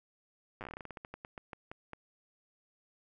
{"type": "slowing click train", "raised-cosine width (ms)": 0.5, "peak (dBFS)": -28, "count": 21, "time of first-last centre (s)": [0.61, 1.933], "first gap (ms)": 8, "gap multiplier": 1.19, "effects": []}